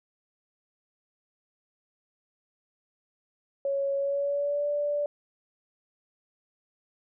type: tone with pitch glide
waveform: sine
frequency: 554.4 to 583.6 Hz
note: C#5 to D5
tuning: 0 to -11 cents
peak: -25 dBFS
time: 3.65-5.06 s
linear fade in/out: 2 ms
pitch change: +89 cents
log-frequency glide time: 3.96-4.68 s
effects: none